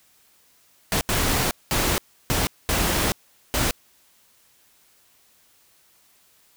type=noise bursts at uneven times; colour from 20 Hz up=pink; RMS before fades=-22 dBFS; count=6; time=0.92-1.01 / 1.09-1.51 / 1.71-1.98 / 2.3-2.47 / 2.69-3.12 / 3.54-3.71 s; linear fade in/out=0 ms; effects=white hiss -59 dBFS RMS until 6.56 s